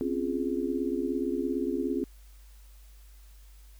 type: chord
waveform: sine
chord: Db major seventh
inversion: third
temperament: just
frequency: 259.9 / 277.2 / 346.5 / 415.8 Hz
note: C4 / Db4 / F4 / Ab4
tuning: -11 / 0 / -14 / +2 cents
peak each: -32 / -33 / -32 / -34 dBFS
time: 0.01-2.04 s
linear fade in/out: 0 ms
effects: added 50 Hz sine -49 dBFS peak until 3.79 s + white hiss -62 dBFS RMS until 3.79 s